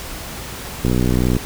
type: click train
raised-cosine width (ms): 3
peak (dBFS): -5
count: 33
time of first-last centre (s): 0.85-1.366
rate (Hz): 62
effects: added 60 Hz sine -38 dBFS peak until 1.45 s + pink hiss -31 dBFS RMS until 1.45 s